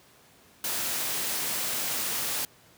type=noise; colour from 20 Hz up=white; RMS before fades=-30 dBFS; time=0.64-2.45 s; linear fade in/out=2 ms; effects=pink hiss -57 dBFS RMS until 2.77 s + high-pass 100 Hz 12 dB/octave